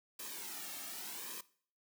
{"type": "noise with flanger", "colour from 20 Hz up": "white", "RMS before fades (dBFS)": -45, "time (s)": [0.19, 1.41], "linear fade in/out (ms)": 5, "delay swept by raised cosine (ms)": [1.4, 2.04], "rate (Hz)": 0.86, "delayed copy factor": -0.7, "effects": ["noise-tail reverb RT60 0.5 s tail -19 dB re dry", "high-pass 200 Hz 12 dB/octave"]}